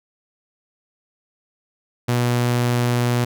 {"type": "tone", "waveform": "sawtooth", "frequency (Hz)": 121.4, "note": "B2", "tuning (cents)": -29, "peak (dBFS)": -13, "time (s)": [2.08, 3.25], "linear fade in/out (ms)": 10, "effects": []}